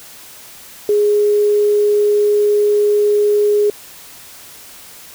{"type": "tone with quantisation", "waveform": "sine", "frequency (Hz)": 415.3, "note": "G#4", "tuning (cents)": 0, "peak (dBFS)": -10, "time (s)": [0.89, 3.7], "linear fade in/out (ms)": 2, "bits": 6, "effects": ["white hiss -38 dBFS RMS until 5.14 s"]}